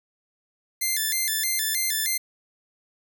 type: tone with vibrato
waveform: 5% pulse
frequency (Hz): 1913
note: A#6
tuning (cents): +44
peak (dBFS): -13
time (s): 0.81-2.18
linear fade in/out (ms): 10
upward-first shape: square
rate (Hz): 3.2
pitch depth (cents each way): 150
effects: none